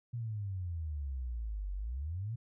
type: exponential two-way sweep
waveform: sine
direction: down then up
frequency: 121.5 to 46.25 to 121.5 Hz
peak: -35 dBFS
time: 0.13-2.36 s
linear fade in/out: 10 ms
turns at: 1.74 s
effects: none